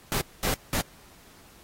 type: noise bursts at uneven times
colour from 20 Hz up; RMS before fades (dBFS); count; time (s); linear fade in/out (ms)
pink; -27; 3; 0.12-0.21 / 0.43-0.54 / 0.73-0.81; 0
effects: pink hiss -54 dBFS RMS until 1.63 s + AAC 48 kbps